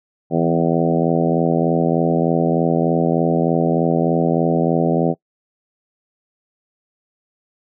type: harmonic tone with a mistuned harmonic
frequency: 83.3 Hz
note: E2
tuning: 19 cents sharp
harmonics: 2 / 3 / 4 / 5 / 6 / 7 / 8 / 9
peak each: -19 / -21 / -22 / -23 / -24 / -24 / -25 / -26 dBFS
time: 0.3-5.15 s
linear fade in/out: 50 ms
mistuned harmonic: 2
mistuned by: -26 cents
effects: noise-tail reverb RT60 0.1 s tail -24 dB re dry